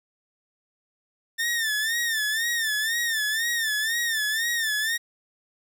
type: tone with vibrato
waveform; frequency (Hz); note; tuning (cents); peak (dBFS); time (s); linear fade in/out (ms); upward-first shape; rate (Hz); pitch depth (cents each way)
sawtooth; 1796; A6; +35; -20; 1.38-4.98; 20; sine; 2; 97
effects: 9-bit

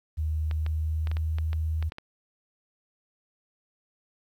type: tone with pitch glide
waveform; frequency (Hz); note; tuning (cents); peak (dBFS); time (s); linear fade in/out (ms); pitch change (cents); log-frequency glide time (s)
sine; 77.78 to 79.23; D#2 to D#2; 0 to +32; -25; 0.17-1.9; 20; +32; 0.54-1.24
type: clicks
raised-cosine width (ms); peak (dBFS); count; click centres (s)
0.3; -23; 10; 0.512 / 0.664 / 1.072 / 1.115 / 1.169 / 1.385 / 1.531 / 1.826 / 1.921 / 1.984
effects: 10-bit

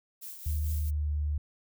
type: noise with tremolo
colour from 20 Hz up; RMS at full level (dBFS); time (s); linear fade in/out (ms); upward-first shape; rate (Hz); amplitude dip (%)
violet; -41; 0.21-0.91; 20; triangle; 4.4; 55
type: tone with pitch glide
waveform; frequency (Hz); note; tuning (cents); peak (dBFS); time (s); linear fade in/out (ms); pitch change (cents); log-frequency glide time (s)
sine; 76 to 74.26; D#2 to D2; -40 to +20; -27; 0.46-1.38; 5; -40; 0.79-1.08
effects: none

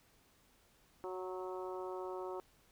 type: harmonic tone with a mistuned harmonic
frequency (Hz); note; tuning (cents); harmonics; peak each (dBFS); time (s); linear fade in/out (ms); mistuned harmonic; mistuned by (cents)
185; F#3; 0; 2 / 3 / 4 / 5 / 6 / 7; -42 / -48 / -50 / -49 / -52 / -54; 1.04-2.4; 0; 6; -18
effects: pink hiss -69 dBFS RMS until 2.71 s

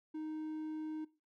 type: tone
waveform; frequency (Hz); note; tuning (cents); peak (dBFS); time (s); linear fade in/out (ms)
triangle; 311.1; D#4; 0; -37; 0.14-1.05; 10
effects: noise-tail reverb RT60 0.3 s tail -19 dB re dry

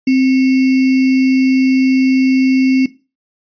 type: tone with sample-and-hold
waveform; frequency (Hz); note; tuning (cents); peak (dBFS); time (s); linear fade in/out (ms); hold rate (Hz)
sine; 261.6; C4; 0; -8; 0.07-2.86; 5; 2450
effects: noise-tail reverb RT60 0.3 s tail -17 dB re dry + resampled to 11025 Hz

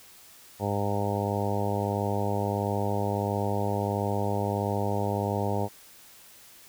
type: harmonic tone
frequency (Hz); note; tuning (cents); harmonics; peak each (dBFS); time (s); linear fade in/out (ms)
101.5; G#2; -39; 1 / 2 / 3 / 4 / 5 / 6 / 7 / 8 / 9; -30 / -33 / -37 / -34 / -34 / -36 / -36 / -36 / -36; 0.59-5.69; 50
effects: white hiss -52 dBFS RMS until 6.68 s

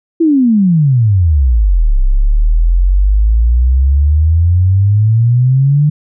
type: exponential two-way sweep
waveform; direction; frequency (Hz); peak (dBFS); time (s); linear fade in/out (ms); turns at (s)
sine; down then up; 340.6 to 32.18 to 151.4; -6; 0.2-5.9; 10; 1.99
effects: none

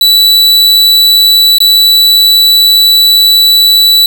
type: tone with dropouts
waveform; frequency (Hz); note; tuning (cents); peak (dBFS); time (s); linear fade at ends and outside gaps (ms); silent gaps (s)
45% pulse; 3951; B7; 0; -3; 0.01-4.06; 2; 1.584-1.603
effects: none

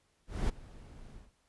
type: noise with ADSR envelope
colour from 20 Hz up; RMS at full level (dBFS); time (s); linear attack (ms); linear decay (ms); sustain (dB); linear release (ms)
brown; -29; 0.27-1.32; 220; 12; -21; 160
effects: pink hiss -73 dBFS RMS until 1.48 s + resampled to 24000 Hz

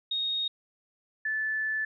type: tone pair in turn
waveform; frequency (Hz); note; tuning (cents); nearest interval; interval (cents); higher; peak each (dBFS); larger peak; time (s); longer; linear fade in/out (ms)
sine; 3729 / 1745.2; A#7 / A6; 0 / -15; octave + minor second; 1315; first; -27; neither; 0.11-0.48 / 1.25-1.85; second; 5
effects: none

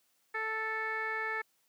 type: tone with low-pass filter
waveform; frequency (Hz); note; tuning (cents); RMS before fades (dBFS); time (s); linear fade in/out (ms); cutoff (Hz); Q
15% pulse; 440; A4; 0; -35; 0.34-1.42; 10; 2000; 9.8
effects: white hiss -73 dBFS RMS until 1.68 s + high-pass 150 Hz 12 dB/octave

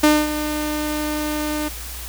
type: tone with ADSR envelope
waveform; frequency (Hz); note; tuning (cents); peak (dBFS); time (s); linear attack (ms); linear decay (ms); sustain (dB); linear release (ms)
sawtooth; 301.9; D4; +48; -6; 0.03-1.69; 8; 230; -12; 15
effects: added 60 Hz sine -33 dBFS peak until 2.08 s + white hiss -34 dBFS RMS until 2.08 s

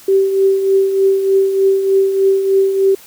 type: tone with tremolo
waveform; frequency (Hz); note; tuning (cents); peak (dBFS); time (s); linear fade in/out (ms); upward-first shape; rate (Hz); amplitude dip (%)
sine; 388.1; G4; -17; -7; 0.08-2.95; 5; triangle; 3.3; 60
effects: white hiss -41 dBFS RMS until 3.06 s

